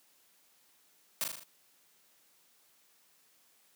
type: noise with echo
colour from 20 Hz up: white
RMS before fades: -32 dBFS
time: 1.21-1.24 s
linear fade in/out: 0 ms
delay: 39 ms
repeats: 5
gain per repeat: -4 dB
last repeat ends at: 1.435 s
effects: white hiss -67 dBFS RMS until 3.75 s + high-pass 150 Hz 12 dB/octave